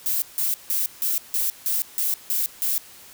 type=noise bursts; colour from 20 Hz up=violet; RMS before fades=-23 dBFS; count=9; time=0.06-2.78 s; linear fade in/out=0 ms; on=160 ms; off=160 ms; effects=white hiss -46 dBFS RMS until 3.13 s